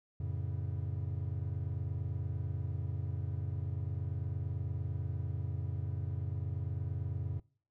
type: chord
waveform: triangle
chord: F augmented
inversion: none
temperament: equal with one note detuned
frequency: 89.61 / 110 / 138.59 Hz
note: F2 / A2 / C#3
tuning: +45 / 0 / 0 cents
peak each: -35 / -37 / -38 dBFS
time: 0.2-7.4 s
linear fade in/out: 5 ms
effects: noise-tail reverb RT60 0.5 s tail -24 dB re dry